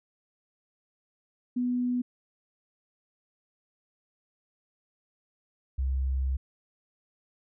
sine tone pair in turn, 246.9 / 66.06 Hz, B3 / C2, 0 / +17 cents, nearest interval octave + major seventh, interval 2283 cents, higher first, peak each -25 dBFS, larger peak neither, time 1.56-2.02 / 5.78-6.37 s, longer second, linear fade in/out 10 ms, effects none

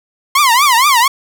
sawtooth tone with vibrato, 1046 Hz, C6, 1 cent flat, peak -4 dBFS, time 0.35-1.08 s, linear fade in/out 5 ms, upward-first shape triangle, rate 4.3 Hz, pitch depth 270 cents each way, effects none

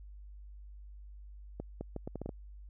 accelerating click train, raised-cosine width 2 ms, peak -25 dBFS, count 8, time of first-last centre 1.6-2.292 s, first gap 210 ms, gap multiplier 0.73, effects added 50 Hz sine -47 dBFS peak until 2.69 s

